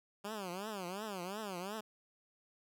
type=tone with vibrato; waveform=10% pulse; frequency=196 Hz; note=G3; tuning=in tune; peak=-32 dBFS; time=0.24-1.81 s; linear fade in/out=10 ms; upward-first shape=triangle; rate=2.8 Hz; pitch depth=240 cents each way; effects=none